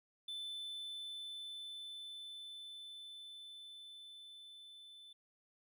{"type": "tone with level ramp", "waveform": "triangle", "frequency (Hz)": 3520, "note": "A7", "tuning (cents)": 0, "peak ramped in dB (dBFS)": [-40, -53], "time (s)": [0.28, 5.13], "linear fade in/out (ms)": 5, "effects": []}